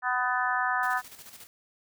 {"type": "harmonic tone", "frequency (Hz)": 250.2, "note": "B3", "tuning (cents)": 23, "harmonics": [3, 4, 5, 6, 7], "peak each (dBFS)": [-31, -31, -31, -31, -31], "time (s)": [0.02, 1.02], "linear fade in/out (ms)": 50}
{"type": "noise with tremolo", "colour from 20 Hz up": "white", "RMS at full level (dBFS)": -46, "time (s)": [0.83, 1.47], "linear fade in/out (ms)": 0, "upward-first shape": "square", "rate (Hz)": 14, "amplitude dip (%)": 55}
{"effects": []}